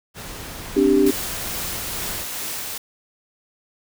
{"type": "noise", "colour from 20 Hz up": "pink", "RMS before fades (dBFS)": -34, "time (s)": [0.14, 2.26], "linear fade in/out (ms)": 50}
{"type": "chord", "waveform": "sine", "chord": "C suspended second", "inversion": "none", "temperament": "equal", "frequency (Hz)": [261.6, 293.7, 392], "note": ["C4", "D4", "G4"], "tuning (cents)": [0, 0, 0], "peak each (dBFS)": [-20, -17, -16], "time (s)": [0.76, 1.11], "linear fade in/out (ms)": 10}
{"type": "noise with tremolo", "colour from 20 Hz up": "white", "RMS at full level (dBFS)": -28, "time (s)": [1.06, 2.78], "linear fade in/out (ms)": 5, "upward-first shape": "triangle", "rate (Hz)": 2.3, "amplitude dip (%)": 25}
{"effects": []}